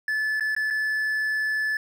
triangle tone with dropouts, 1734 Hz, A6, 26 cents flat, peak -21 dBFS, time 0.08-1.77 s, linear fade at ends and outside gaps 2 ms, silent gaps 0.398-0.407 / 0.55-0.564 / 0.703-0.707 s, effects none

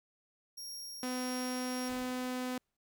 sawtooth tone with tremolo, 5588 Hz, F8, in tune, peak -39 dBFS, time 0.57-1.89 s, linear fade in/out 10 ms, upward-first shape triangle, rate 1.6 Hz, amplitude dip 25%
sawtooth tone, 252.6 Hz, B3, 39 cents sharp, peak -31 dBFS, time 1.03-2.58 s, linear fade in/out 2 ms
pink noise with exponential decay, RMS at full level -49 dBFS, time 1.89-2.77 s, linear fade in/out 5 ms, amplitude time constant 190 ms
effects none

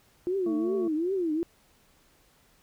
sine tone with vibrato, 345.3 Hz, F4, 20 cents flat, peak -25 dBFS, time 0.27-1.43 s, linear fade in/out 0 ms, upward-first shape triangle, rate 2.6 Hz, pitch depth 250 cents each way
harmonic tone, 223.6 Hz, A3, 28 cents sharp, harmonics 1 / 2 / 3 / 5, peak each -34 / -40 / -44 / -48 dBFS, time 0.46-0.88 s, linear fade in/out 5 ms
effects pink hiss -63 dBFS RMS until 2.62 s

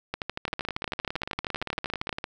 two click trains, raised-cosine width 0.3 ms, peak -15 / -13 dBFS, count 32 / 26, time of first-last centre 0.48-2.241 / 0.14-2.093 s, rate 17.6 / 12.8 Hz, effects none

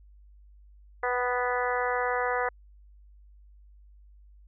harmonic tone with a mistuned harmonic, 246.9 Hz, B3, in tune, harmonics 2 / 3 / 4 / 5 / 6 / 7 / 8, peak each -30 / -32 / -33 / -34 / -35 / -35 / -36 dBFS, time 1.03-2.49 s, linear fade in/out 5 ms, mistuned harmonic 3, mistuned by +15 cents, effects added 50 Hz sine -51 dBFS peak until 4.47 s

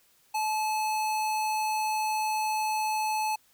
square tone, 863 Hz, A5, 34 cents flat, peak -27 dBFS, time 0.34-3.36 s, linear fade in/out 10 ms, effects white hiss -64 dBFS RMS until 3.53 s

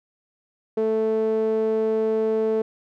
sawtooth tone with band-pass filter, 220 Hz, A3, in tune, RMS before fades -22 dBFS, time 0.77-2.62 s, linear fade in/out 5 ms, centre 440 Hz, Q 3.6, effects none

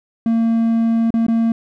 triangle tone with dropouts, 228.2 Hz, A#3, 37 cents flat, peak -11 dBFS, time 0.26-1.52 s, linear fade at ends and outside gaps 2 ms, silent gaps 1.105-1.14 / 1.266-1.283 s, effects none

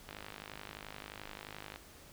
click train, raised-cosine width 0.3 ms, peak -28 dBFS, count 87, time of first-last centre 0.09-1.76 s, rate 51.5 Hz, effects pink hiss -56 dBFS RMS until 2.12 s

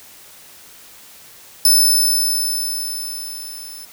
15% pulse tone with level ramp, 5274 Hz, E8, in tune, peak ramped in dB -3 to -28 dBFS, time 1.65-3.85 s, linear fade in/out 2 ms, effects white hiss -43 dBFS RMS until 3.92 s

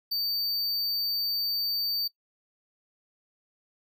square tone, 4600 Hz, D8, 37 cents flat, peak -27 dBFS, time 0.11-2.08 s, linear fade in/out 10 ms, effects noise-tail reverb RT60 0.1 s tail -19 dB re dry

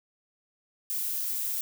violet noise with high-pass filter sweep, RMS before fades -31 dBFS, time 0.9-1.61 s, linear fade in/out 0 ms, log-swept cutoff 220 to 420 Hz, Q 4.5, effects none

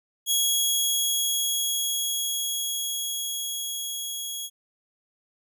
15% pulse tone with level ramp, 3322 Hz, G#7, in tune, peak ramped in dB -13 to -24 dBFS, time 0.26-4.5 s, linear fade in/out 50 ms, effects none

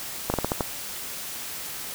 slowing click train, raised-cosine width 1 ms, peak -9 dBFS, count 6, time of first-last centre 0.3-0.608 s, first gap 39 ms, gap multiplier 1.23, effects white hiss -35 dBFS RMS until 1.94 s

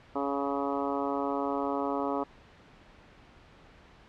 harmonic tone, 140 Hz, C#3, 18 cents sharp, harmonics 2 / 3 / 4 / 5 / 6 / 7 / 8 / 9, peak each -33 / -35 / -36 / -37 / -38 / -38 / -39 / -40 dBFS, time 0.15-2.24 s, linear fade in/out 10 ms, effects pink hiss -55 dBFS RMS until 4.08 s + low-pass 3000 Hz 12 dB/octave

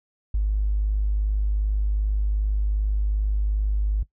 triangle tone with tanh clipping, 51.3 Hz, G#1, 21 cents flat, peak -19 dBFS, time 0.34-4.03 s, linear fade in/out 5 ms, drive 2 dB, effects noise-tail reverb RT60 0.1 s tail -17 dB re dry

